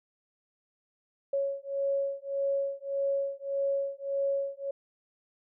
sine beating tone pair, 553 / 554.7 Hz, C#5 / C#5, -4 / +1 cents, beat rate 1.7 Hz, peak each -31 dBFS, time 1.33-4.71 s, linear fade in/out 5 ms, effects none

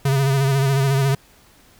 square tone with vibrato, 136.6 Hz, C#3, 25 cents flat, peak -16 dBFS, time 0.05-1.15 s, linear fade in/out 5 ms, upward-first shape sine, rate 14 Hz, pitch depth 45 cents each way, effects pink hiss -52 dBFS RMS until 1.79 s

